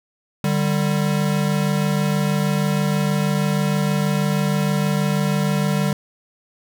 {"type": "tone pair together", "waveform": "square", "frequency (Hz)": [149.4, 195.7], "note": ["D3", "G3"], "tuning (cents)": [30, -3], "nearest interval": "perfect fourth", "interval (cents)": 467, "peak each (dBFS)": -21, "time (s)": [0.44, 5.93], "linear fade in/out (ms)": 2, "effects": []}